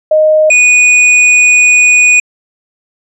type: tone pair in turn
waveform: sine / square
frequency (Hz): 620 / 2475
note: D#5 / D#7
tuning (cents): -6 / -10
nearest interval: 2 octaves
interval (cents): 2396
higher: second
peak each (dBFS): -4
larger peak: neither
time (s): 0.11-0.5 / 0.5-2.2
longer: second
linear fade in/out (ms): 5
effects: resampled to 24000 Hz